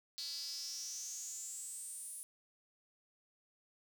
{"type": "tone with high-pass filter sweep", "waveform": "square", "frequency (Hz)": 153.2, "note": "D#3", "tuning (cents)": -27, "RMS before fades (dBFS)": -45, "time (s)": [0.18, 2.23], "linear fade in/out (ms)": 0, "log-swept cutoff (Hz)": [4400, 10000], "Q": 8.2, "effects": []}